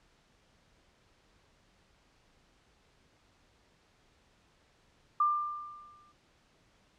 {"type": "tone with exponential decay", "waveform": "sine", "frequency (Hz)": 1192, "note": "D6", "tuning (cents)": 25, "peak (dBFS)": -22, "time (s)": [5.2, 6.12], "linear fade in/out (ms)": 5, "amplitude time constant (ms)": 200, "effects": ["pink hiss -67 dBFS RMS until 6.98 s", "low-pass 6000 Hz 12 dB/octave"]}